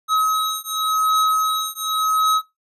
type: beating tone pair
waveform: square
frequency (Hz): 1276 / 1276.9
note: D#6 / D#6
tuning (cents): +43 / +44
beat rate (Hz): 0.9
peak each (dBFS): -21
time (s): 0.08-2.42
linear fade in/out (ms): 50
effects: noise-tail reverb RT60 0.2 s tail -21 dB re dry + resampled to 32000 Hz